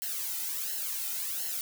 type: noise with flanger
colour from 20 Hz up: blue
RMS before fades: -34 dBFS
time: 0.02-1.61 s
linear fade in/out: 0 ms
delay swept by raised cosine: 0.83 to 1.81 ms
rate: 1.4 Hz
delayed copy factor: -0.85
effects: none